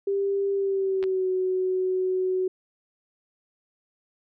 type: tone with pitch glide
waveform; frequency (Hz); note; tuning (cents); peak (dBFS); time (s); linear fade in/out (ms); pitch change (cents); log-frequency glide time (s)
sine; 396.2 to 371.8; G4 to F#4; +18 to +8; -22; 0.07-2.48; 5; -110; 0.53-1.29
type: clicks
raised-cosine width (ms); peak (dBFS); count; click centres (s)
0.3; -22; 2; 1.028 / 1.039
effects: none